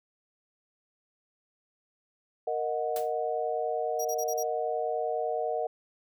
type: chord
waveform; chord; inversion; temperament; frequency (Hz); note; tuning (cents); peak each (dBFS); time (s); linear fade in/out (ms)
sine; D# minor; second; equal with one note detuned; 466.2 / 622.3 / 732.3; A#4 / D#5 / F#5; 0 / 0 / -18; -32; 2.47-5.67; 5
type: noise with exponential decay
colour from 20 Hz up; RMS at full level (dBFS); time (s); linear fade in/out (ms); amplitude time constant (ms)
white; -37; 2.96-3.12; 2; 33
type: tone bursts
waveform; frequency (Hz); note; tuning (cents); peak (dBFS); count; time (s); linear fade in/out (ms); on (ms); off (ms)
sawtooth; 5730; F8; +44; -32; 5; 3.99-4.434; 10; 60; 36
effects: none